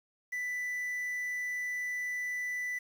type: tone with quantisation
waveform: triangle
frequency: 1984 Hz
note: B6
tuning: 7 cents sharp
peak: -31 dBFS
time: 0.32-2.79 s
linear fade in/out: 10 ms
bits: 9
effects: none